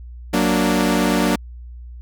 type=chord; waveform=sawtooth; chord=Gb augmented; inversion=none; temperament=equal; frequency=185 / 233.1 / 293.7 Hz; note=Gb3 / Bb3 / D4; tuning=0 / 0 / 0 cents; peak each=-16 dBFS; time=0.33-1.36 s; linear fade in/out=10 ms; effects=added 60 Hz sine -33 dBFS peak until 2.01 s

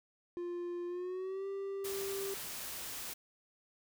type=tone with pitch glide; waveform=triangle; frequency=350 to 392.9 Hz; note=F4 to G4; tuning=+4 to +4 cents; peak=-35 dBFS; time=0.37-2.34 s; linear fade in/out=0 ms; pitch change=+200 cents; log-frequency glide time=0.87-1.47 s
type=noise; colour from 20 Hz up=white; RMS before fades=-43 dBFS; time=1.84-3.14 s; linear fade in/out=10 ms
effects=none

